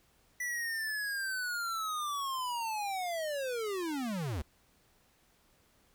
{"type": "linear sweep", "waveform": "square", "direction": "down", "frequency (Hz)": [1975.5, 66.1], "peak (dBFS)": -34, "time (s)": [0.4, 4.42], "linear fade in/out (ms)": 5, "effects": ["pink hiss -68 dBFS RMS until 5.94 s"]}